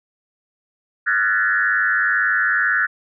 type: tone with frequency modulation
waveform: sine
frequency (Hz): 1600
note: G6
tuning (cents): +35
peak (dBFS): -15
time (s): 1.06-2.87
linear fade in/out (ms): 20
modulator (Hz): 102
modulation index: 2.2
effects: none